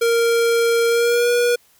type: tone with pitch glide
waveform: square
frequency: 465 to 481.7 Hz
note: A#4 to B4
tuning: -4 to -43 cents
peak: -15 dBFS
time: 0.01-1.56 s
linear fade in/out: 10 ms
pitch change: +61 cents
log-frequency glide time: 0.88-1.3 s
effects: white hiss -56 dBFS RMS until 1.79 s